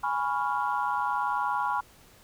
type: chord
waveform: sine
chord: C# dominant seventh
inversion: second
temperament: equal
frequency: 830.6 / 987.8 / 1108.7 / 1396.9 Hz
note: G#5 / B5 / C#6 / E#6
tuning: 0 / 0 / 0 / 0 cents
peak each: -30 / -29 / -32 / -33 dBFS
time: 0.03-1.81 s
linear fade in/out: 10 ms
effects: tanh soft clip ceiling -15 dBFS + pink hiss -56 dBFS RMS until 2.23 s